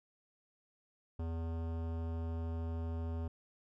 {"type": "tone with hard clipping", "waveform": "sine", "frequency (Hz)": 82.41, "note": "E2", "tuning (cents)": 0, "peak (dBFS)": -38, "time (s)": [1.19, 3.28], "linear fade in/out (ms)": 5, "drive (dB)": 18, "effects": []}